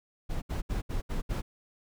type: noise bursts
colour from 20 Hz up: brown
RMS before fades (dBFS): -31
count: 6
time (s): 0.29-1.42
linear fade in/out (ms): 20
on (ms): 130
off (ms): 70
effects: none